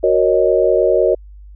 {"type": "chord", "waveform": "sine", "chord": "D# minor seventh", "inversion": "first", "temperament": "equal with one note detuned", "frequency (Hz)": [370, 466.2, 552.4, 622.3], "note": ["F#4", "A#4", "C#5", "D#5"], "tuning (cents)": [0, 0, -6, 0], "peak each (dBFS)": -16, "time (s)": [0.03, 1.15], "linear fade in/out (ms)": 10, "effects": ["added 50 Hz sine -35 dBFS peak until 1.55 s"]}